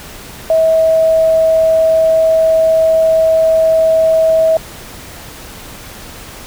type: tone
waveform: sine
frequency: 645 Hz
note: E5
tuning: 38 cents flat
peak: -7 dBFS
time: 0.5-4.57 s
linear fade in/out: 2 ms
effects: pink hiss -32 dBFS RMS until 6.46 s